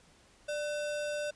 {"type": "tone with sample-and-hold", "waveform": "sine", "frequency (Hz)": 592, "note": "D5", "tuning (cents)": 14, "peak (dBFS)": -32, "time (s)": [0.48, 1.31], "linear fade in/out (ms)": 10, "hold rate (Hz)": 2100, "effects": ["pink hiss -62 dBFS RMS until 1.35 s", "resampled to 22050 Hz"]}